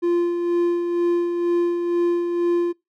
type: tone with tremolo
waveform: triangle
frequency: 346.6 Hz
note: F4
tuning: 13 cents flat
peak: -14 dBFS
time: 0.02-2.73 s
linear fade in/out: 20 ms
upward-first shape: sine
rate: 2.1 Hz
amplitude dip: 45%
effects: noise-tail reverb RT60 0.2 s tail -24 dB re dry